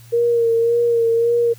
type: tone with vibrato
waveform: sine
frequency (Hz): 466.2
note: A#4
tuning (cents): 0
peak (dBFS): -13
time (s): 0.12-1.54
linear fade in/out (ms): 20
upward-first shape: sine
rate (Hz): 1.8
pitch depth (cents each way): 30
effects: added 117 Hz sine -41 dBFS peak until 1.58 s + white hiss -49 dBFS RMS until 1.58 s